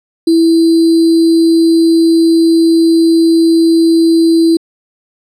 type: tone with sample-and-hold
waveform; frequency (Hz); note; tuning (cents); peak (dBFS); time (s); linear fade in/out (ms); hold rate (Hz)
sine; 329.6; E4; 0; -5; 0.27-4.57; 5; 4410
effects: low-pass 9000 Hz 12 dB/octave